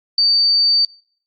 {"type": "tone", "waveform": "sine", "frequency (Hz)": 4601, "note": "D8", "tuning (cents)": -36, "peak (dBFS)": -11, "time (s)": [0.18, 0.85], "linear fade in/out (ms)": 2, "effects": ["noise-tail reverb RT60 0.6 s tail -26 dB re dry", "AAC 48 kbps"]}